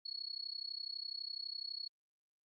sine tone with amplitude modulation, 4358 Hz, C#8, 30 cents flat, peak -37 dBFS, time 0.05-1.88 s, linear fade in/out 10 ms, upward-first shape sine, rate 32 Hz, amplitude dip 95%, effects Opus 48 kbps

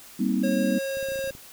sine chord, C minor seventh, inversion second, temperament just, 196.22 / 235.5 / 261.6 / 314 Hz, G3 / Bb3 / C4 / Eb4, +2 / +18 / 0 / +16 cents, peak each -26 / -26 / -27 / -30 dBFS, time 0.19-0.79 s, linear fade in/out 10 ms
square tone with pitch glide, 543 to 539.9 Hz, C#5 to C#5, -36 to -46 cents, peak -28 dBFS, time 0.43-1.31 s, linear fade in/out 10 ms, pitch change -10 cents, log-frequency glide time 0.82-1.13 s
clicks, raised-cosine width 3 ms, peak -32 dBFS, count 10, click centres 0.971 / 1.028 / 1.087 / 1.12 / 1.158 / 1.191 / 1.242 / 1.275 / 1.308 / 1.351 s
effects white hiss -47 dBFS RMS until 1.52 s

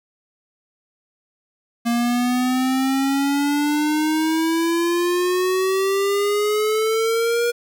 square exponential sweep, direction up, 233.8 to 478.1 Hz, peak -18 dBFS, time 1.85-7.52 s, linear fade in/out 20 ms, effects 9-bit

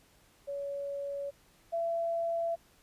sine tone pair in turn, 563 / 672.1 Hz, C#5 / E5, +27 / +33 cents, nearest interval minor third, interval 306 cents, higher second, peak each -34 / -29 dBFS, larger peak second, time 0.47-1.31 / 1.72-2.56 s, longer neither, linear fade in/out 20 ms, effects pink hiss -64 dBFS RMS until 2.82 s + resampled to 32000 Hz

